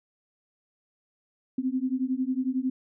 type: beating tone pair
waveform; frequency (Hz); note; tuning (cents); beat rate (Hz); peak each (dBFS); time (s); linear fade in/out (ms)
sine; 253.5 / 264.5; B3 / C4; +45 / +19; 11; -28; 1.58-2.7; 5
effects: none